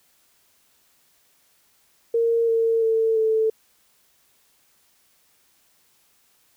sine tone with pitch steps, 461.9 / 454.8 / 447.7 / 440.8 Hz, A#4 / A#4 / A4 / A4, -16 / -43 / +30 / +3 cents, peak -17 dBFS, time 2.14-3.5 s, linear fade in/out 5 ms, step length 340 ms, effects white hiss -62 dBFS RMS until 6.56 s

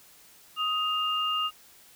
sine tone pair together, 1252 / 2811 Hz, D#6 / F7, +10 / +11 cents, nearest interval octave + major second, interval 1401 cents, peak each -28 dBFS, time 0.56-1.51 s, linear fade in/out 50 ms, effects white hiss -55 dBFS RMS until 1.95 s

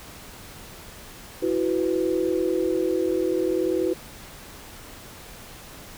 sine chord, E suspended second, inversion none, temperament equal with one note detuned, 329.6 / 370 / 499 Hz, E4 / F#4 / B4, 0 / 0 / +18 cents, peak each -25 / -24 / -27 dBFS, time 1.42-3.94 s, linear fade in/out 10 ms, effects pink hiss -43 dBFS RMS until 5.97 s

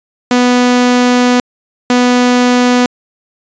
sawtooth tone pair in turn, 246.9 / 246.9 Hz, B3 / B3, 0 / 0 cents, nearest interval unison, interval 0 cents, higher neither, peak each -3 dBFS, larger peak neither, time 0.31-1.4 / 1.9-2.86 s, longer first, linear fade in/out 2 ms, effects resampled to 16000 Hz

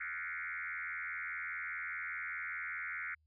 sine tone with frequency modulation, 1804 Hz, A6, 43 cents sharp, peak -38 dBFS, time 0-3.15 s, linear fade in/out 10 ms, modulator 84.9 Hz, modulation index 5.2, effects added 77 Hz sine -70 dBFS peak until 3.26 s

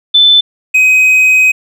sine / triangle tone pair in turn, 3520 / 2520 Hz, A7 / D#7, 0 / +21 cents, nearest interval tritone, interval 579 cents, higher first, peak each -3 dBFS, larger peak neither, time 0.14-0.41 / 0.74-1.52 s, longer second, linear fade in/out 10 ms, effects none

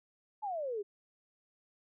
sine exponential sweep, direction down, 880 to 390.2 Hz, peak -34 dBFS, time 0.42-0.83 s, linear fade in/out 20 ms, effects none

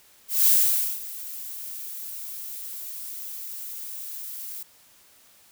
violet noise with ADSR envelope, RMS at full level -17 dBFS, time 0.28-4.63 s, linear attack 180 ms, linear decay 530 ms, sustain -19 dB, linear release 4 ms, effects white hiss -56 dBFS RMS until 5.51 s

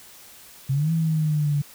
sine exponential two-way sweep, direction up then down, 130.81 to 164.81 to 143.2 Hz, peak -19 dBFS, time 0.69-1.62 s, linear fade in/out 10 ms, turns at 0.92 s, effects white hiss -47 dBFS RMS until 1.74 s

